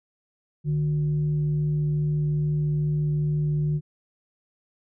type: tone with frequency modulation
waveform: sine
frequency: 150.4 Hz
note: D3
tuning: 42 cents sharp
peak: -21 dBFS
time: 0.64-3.81 s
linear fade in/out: 50 ms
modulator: 215 Hz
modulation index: 0.23
effects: none